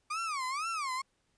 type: tone with vibrato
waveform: 35% pulse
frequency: 1174.7 Hz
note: D6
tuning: in tune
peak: -31 dBFS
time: 0.1-1.02 s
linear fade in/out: 10 ms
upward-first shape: sine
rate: 2.1 Hz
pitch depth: 250 cents each way
effects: pink hiss -75 dBFS RMS until 1.37 s + resampled to 22050 Hz